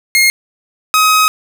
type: tone pair in turn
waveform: sawtooth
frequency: 2140 / 1265.5 Hz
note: C7 / D#6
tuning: +38 / +29 cents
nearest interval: major sixth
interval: 909 cents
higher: first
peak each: -4 dBFS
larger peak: neither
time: 0.15-0.3 / 0.94-1.28 s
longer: second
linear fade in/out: 0 ms
effects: none